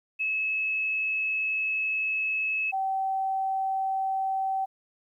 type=tone pair in turn; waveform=sine; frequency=2589 / 769.7 Hz; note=E7 / G5; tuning=-32 / -32 cents; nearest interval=octave + major sixth; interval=2100 cents; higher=first; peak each=-25 dBFS; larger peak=neither; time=0.19-2.72 / 2.72-4.66 s; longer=first; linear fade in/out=20 ms; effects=11-bit

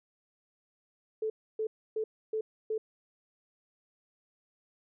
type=tone bursts; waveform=sine; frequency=436.9 Hz; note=A4; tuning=12 cents flat; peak=-29 dBFS; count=5; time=1.22-2.78 s; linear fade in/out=5 ms; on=80 ms; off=290 ms; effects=none

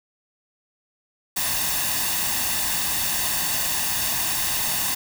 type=noise with comb filter; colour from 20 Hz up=white; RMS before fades=-24 dBFS; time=1.36-4.95 s; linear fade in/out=10 ms; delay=1.1 ms; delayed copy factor=+0.6; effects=none

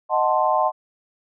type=chord; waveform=sine; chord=D# diminished seventh; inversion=none; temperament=equal; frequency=622.3 / 740 / 880 / 1046.5 Hz; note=D#5 / F#5 / A5 / C6; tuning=0 / 0 / 0 / 0 cents; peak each=-22 dBFS; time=0.09-0.72 s; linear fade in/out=50 ms; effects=none

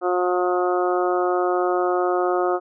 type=harmonic tone; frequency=179.7 Hz; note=F3; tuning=50 cents sharp; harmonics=2 / 3 / 4 / 5 / 6 / 7 / 8; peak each=-21 / -26 / -24 / -35 / -33 / -27 / -37 dBFS; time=0.01-2.6 s; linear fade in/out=50 ms; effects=none

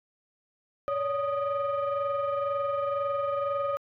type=tone cluster; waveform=sine; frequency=562 / 584 / 1242 Hz; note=C#5 / D5 / D#6; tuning=+24 / -10 / -3 cents; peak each=-27 / -35 / -29 dBFS; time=0.88-3.77 s; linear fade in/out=0 ms; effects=tanh soft clip ceiling -22 dBFS

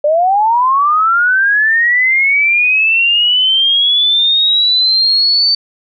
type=linear sweep; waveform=sine; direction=up; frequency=577 to 4575 Hz; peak=-8 dBFS; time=0.04-5.55 s; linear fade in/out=5 ms; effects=none

